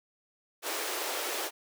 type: high-pass noise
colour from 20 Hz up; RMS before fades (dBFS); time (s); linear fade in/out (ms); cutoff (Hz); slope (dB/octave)
pink; -34; 0.62-1.51; 50; 340; 48
effects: none